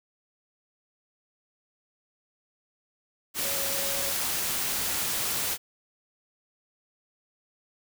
sine tone in noise, 554.4 Hz, C#5, in tune, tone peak -37 dBFS, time 3.4-4.14 s, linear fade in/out 50 ms, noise white, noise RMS -29 dBFS, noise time 3.34-5.58 s, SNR -11 dB, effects none

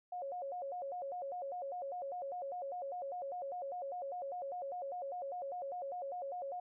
sine tone with vibrato, 629 Hz, D#5, 19 cents sharp, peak -39 dBFS, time 0.12-6.6 s, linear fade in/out 5 ms, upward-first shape square, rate 5 Hz, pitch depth 230 cents each way, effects none

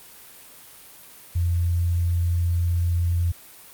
sine tone, 86.1 Hz, F2, 24 cents flat, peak -19 dBFS, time 1.35-3.32 s, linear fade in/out 10 ms, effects white hiss -46 dBFS RMS until 3.73 s + Opus 32 kbps

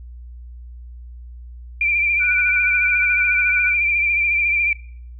sine tone with vibrato, 2367 Hz, D7, 13 cents sharp, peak -15 dBFS, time 1.81-4.73 s, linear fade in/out 2 ms, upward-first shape triangle, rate 14 Hz, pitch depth 50 cents each way
sine tone with tremolo, 1480 Hz, F#6, in tune, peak -19 dBFS, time 2.19-3.75 s, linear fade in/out 50 ms, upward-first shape sine, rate 11 Hz, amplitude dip 50%
effects noise-tail reverb RT60 0.6 s tail -22 dB re dry + added 60 Hz sine -34 dBFS peak until 5.19 s

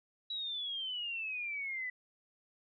sine exponential sweep, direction down, 3919 to 1975.5 Hz, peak -36 dBFS, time 0.3-1.9 s, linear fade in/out 5 ms, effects none

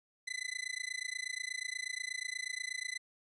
sawtooth tone with amplitude modulation, 2014 Hz, B6, 33 cents sharp, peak -30 dBFS, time 0.27-2.98 s, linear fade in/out 10 ms, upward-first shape sine, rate 28.3 Hz, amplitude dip 100%, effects resampled to 24000 Hz

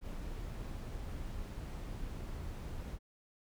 brown noise, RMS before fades -42 dBFS, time 0.01-2.99 s, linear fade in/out 50 ms, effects none

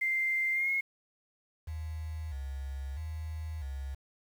sine tone with pitch glide, 2091 to 2162 Hz, C7 to C#7, -2 to -44 cents, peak -27 dBFS, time 0.01-0.81 s, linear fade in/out 10 ms, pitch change +58 cents, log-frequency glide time 0.53-0.7 s
sine tone with vibrato, 73.42 Hz, D2, in tune, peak -35 dBFS, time 1.67-3.95 s, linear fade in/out 10 ms, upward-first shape square, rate 0.77 Hz, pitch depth 130 cents each way
effects 9-bit

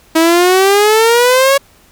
sawtooth exponential sweep, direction up, 319.4 to 560 Hz, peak -3 dBFS, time 0.15-1.58 s, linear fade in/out 10 ms, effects pink hiss -47 dBFS RMS until 1.91 s

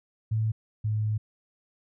sine tone pair in turn, 110 / 107.43 Hz, A2 / A2, 0 / -41 cents, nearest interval unison, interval 41 cents, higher first, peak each -23 / -24 dBFS, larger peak first, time 0.31-0.52 / 0.84-1.18 s, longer second, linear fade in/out 10 ms, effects none

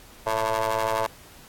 20% pulse ring-modulated tone, 110 Hz, A2, in tune, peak -15 dBFS, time 0.26-1.07 s, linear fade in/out 10 ms, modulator 776 Hz, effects pink hiss -49 dBFS RMS until 1.48 s + AAC 64 kbps

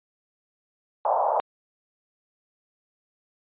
pink band-pass noise, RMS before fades -23 dBFS, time 1.05-1.4 s, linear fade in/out 0 ms, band 580 to 1000 Hz, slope 48 dB/octave, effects resampled to 8000 Hz

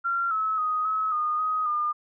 sine tone with pitch steps, 1376 / 1294 / 1249 / 1285 / 1226 / 1256 / 1209 Hz, F6 / E6 / D#6 / E6 / D#6 / D#6 / D6, -26 / -32 / +6 / -45 / -26 / +16 / +50 cents, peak -23 dBFS, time 0.04-1.93 s, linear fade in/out 20 ms, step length 270 ms, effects none

